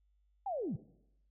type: linear sweep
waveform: sine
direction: down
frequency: 830.6 to 111.7 Hz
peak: -34 dBFS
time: 0.46-0.76 s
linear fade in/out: 5 ms
effects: noise-tail reverb RT60 0.8 s tail -18 dB re dry + added 50 Hz sine -69 dBFS peak until 1.3 s